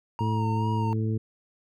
triangle tone with vibrato, 932.3 Hz, A#5, in tune, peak -28 dBFS, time 0.19-0.93 s, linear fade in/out 0 ms, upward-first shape sine, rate 2.4 Hz, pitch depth 38 cents each way
harmonic tone, 110 Hz, A2, in tune, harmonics 1 / 2 / 3 / 4, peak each -25 / -31 / -35 / -37 dBFS, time 0.2-1.18 s, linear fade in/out 10 ms
effects none

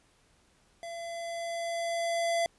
square tone with level ramp, 677 Hz, E5, 46 cents sharp, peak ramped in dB -39 to -26 dBFS, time 0.83-2.46 s, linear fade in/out 0 ms, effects pink hiss -66 dBFS RMS until 2.58 s + resampled to 24000 Hz

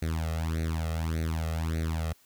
sawtooth tone with flanger, 80.8 Hz, E2, 34 cents flat, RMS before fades -30 dBFS, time 0.02-2.13 s, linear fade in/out 5 ms, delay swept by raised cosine 0.48 to 1.58 ms, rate 1.7 Hz, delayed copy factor +0.95, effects white hiss -62 dBFS RMS until 2.25 s

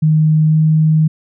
sine tone with pitch glide, 155.56 to 156.64 Hz, D#3 to D#3, 0 to +12 cents, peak -8 dBFS, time 0.02-1.08 s, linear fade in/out 10 ms, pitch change +12 cents, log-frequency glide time 0.48-0.55 s, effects none

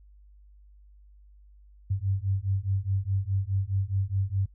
sine beating tone pair, 95 / 99.8 Hz, F#2 / G2, +46 / +32 cents, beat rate 4.8 Hz, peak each -28 dBFS, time 1.9-4.46 s, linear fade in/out 10 ms, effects noise-tail reverb RT60 0.1 s tail -23 dB re dry + added 50 Hz sine -51 dBFS peak until 4.54 s

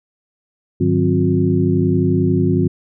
sine tone cluster, 100.9 / 152.2 / 183.3 / 264.6 / 358.9 Hz, G#2 / D#3 / F#3 / C4 / F4, -49 / -38 / -16 / +20 / +47 cents, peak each -19 dBFS, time 0.8-2.68 s, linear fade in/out 10 ms, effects none

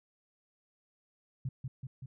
sine tone with echo, 130.81 Hz, C3, in tune, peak -32 dBFS, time 1.45-1.49 s, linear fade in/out 5 ms, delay 190 ms, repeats 3, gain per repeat -3 dB, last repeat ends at 2.06 s, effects none

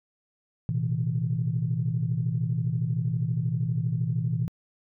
sine tone cluster, 115.5 / 128.1 / 162.4 Hz, A#2 / C3 / E3, -16 / -36 / -26 cents, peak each -28 dBFS, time 0.69-4.48 s, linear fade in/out 0 ms, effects tanh soft clip ceiling -15 dBFS

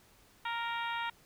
harmonic tone, 466 Hz, A#4, 1 cent flat, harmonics 2 / 3 / 4 / 5 / 6 / 7 / 8, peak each -36 / -40 / -42 / -44 / -46 / -47 / -48 dBFS, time 0.45-1.1 s, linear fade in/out 5 ms, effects pink hiss -63 dBFS RMS until 1.25 s

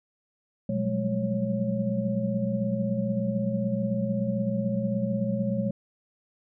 sine tone cluster, 121.2 / 182.9 / 193.7 / 209.8 / 551 Hz, B2 / F#3 / G3 / G#3 / C#5, -32 / -20 / -20 / +18 / -11 cents, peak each -32 / -32 / -33 / -28 / -32 dBFS, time 0.69-5.71 s, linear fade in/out 5 ms, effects none

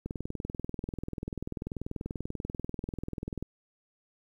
click train, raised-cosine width 3 ms, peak -22 dBFS, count 70, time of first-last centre 0.06-3.426 s, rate 20.5 Hz, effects 10-bit

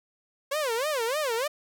sawtooth tone with vibrato, 528 Hz, C5, 16 cents sharp, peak -22 dBFS, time 0.51-1.48 s, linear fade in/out 10 ms, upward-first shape sine, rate 3.3 Hz, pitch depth 280 cents each way, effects none

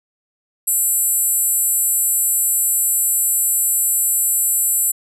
sine tone cluster, 7730 / 9280 / 11700 Hz, B8 / D9 / F#9, -38 / -22 / -21 cents, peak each -19 dBFS, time 0.67-4.92 s, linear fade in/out 10 ms, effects none

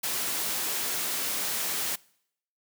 white noise, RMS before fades -30 dBFS, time 0.03-1.96 s, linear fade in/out 10 ms, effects noise-tail reverb RT60 0.7 s tail -24 dB re dry + high-pass 150 Hz 12 dB/octave

